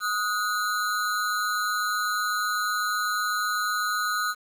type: ring-modulated tone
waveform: square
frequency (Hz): 1358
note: F6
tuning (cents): -49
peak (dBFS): -22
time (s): 0-4.35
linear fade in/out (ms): 50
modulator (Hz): 104
effects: 9-bit